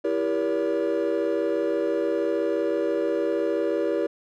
triangle chord, E diminished seventh, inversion none, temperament just, 329.6 / 395.6 / 474.7 / 569.6 Hz, E4 / G4 / Bb4 / Db5, 0 / +16 / +31 / +47 cents, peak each -25 dBFS, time 0.04-4.07 s, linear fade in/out 10 ms, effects tanh soft clip ceiling -14 dBFS

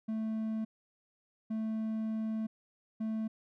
triangle tone bursts at uneven times, 220 Hz, A3, in tune, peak -30 dBFS, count 3, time 0.08-0.65 / 1.5-2.47 / 3-3.28 s, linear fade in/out 10 ms, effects none

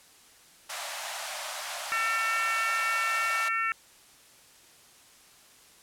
pink high-pass noise, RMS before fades -36 dBFS, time 0.69-3.49 s, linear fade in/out 10 ms, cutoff 580 Hz, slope 96 dB/octave
harmonic tone, 450.3 Hz, A4, 40 cents sharp, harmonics 3 / 4 / 5 / 6, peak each -29 / -31 / -33 / -35 dBFS, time 1.92-3.72 s, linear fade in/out 0 ms
effects white hiss -56 dBFS RMS until 5.82 s + low-pass 11000 Hz 12 dB/octave

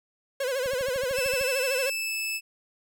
45% pulse tone with vibrato, 523.3 Hz, C5, in tune, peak -26 dBFS, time 0.4-1.9 s, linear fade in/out 5 ms, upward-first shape sine, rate 13 Hz, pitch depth 110 cents each way
click train, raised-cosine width 5 ms, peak -31 dBFS, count 11, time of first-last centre 0.66-1.412 s, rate 13.3 Hz
sawtooth tone with pitch glide, 2637 to 2620 Hz, E7 to E7, 0 to -11 cents, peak -25 dBFS, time 1.13-2.41 s, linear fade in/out 50 ms, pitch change -11 cents, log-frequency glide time 1.86-2.13 s
effects none

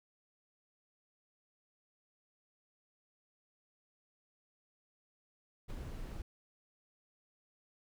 brown noise with ADSR envelope, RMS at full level -40 dBFS, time 5.68-6.22 s, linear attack 23 ms, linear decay 12 ms, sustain -3 dB, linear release 4 ms, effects none

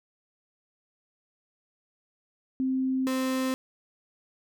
sine / 35% pulse tone pair in turn, 261.6 / 260.6 Hz, C4 / C4, 0 / -7 cents, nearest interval unison, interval 7 cents, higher first, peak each -24 dBFS, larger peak neither, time 2.6-3.07 / 3.07-3.54 s, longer neither, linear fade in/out 0 ms, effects none

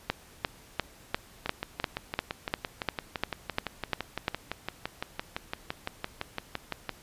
two click trains, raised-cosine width 0.3 ms, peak -10 / -15 dBFS, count 13 / 33, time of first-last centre 0.1-4.281 / 1.46-6.893 s, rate 2.87 / 5.89 Hz, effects pink hiss -54 dBFS RMS until 7.02 s + resampled to 32000 Hz

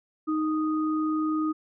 sine tone pair together, 311.1 / 1242 Hz, D#4 / D#6, 0 / -3 cents, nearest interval 2 octaves, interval 2397 cents, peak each -24 / -32 dBFS, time 0.27-1.53 s, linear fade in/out 20 ms, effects none

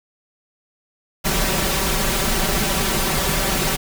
pink noise with comb filter, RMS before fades -20 dBFS, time 1.24-3.77 s, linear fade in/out 20 ms, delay 5.2 ms, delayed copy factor +0.7, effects none

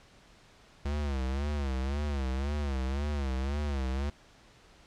square tone with vibrato, 69.3 Hz, C#2, in tune, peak -30 dBFS, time 0.85-4.1 s, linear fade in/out 5 ms, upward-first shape sine, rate 1.9 Hz, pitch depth 120 cents each way, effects pink hiss -58 dBFS RMS until 4.86 s + low-pass 6000 Hz 12 dB/octave

